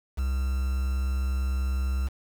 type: tone with quantisation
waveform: triangle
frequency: 65.41 Hz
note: C2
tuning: in tune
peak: -22 dBFS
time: 0.17-2.09 s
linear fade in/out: 20 ms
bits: 7
effects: none